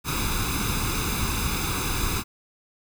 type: noise with comb filter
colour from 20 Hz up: pink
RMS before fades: -26 dBFS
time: 0.04-2.24 s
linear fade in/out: 50 ms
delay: 0.8 ms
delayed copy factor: +0.75
effects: none